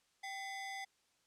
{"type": "ring-modulated tone", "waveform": "40% pulse", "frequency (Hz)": 1400, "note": "F6", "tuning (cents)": 4, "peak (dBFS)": -38, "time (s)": [0.23, 0.85], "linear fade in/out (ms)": 10, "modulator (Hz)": 620, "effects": ["white hiss -75 dBFS RMS until 1.26 s", "low-pass 8000 Hz 12 dB/octave"]}